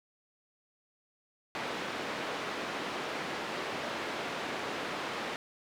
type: band-pass noise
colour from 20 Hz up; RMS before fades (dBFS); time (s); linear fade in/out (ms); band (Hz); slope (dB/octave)
pink; -37; 1.55-5.36; 0; 300 to 3200; 12
effects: none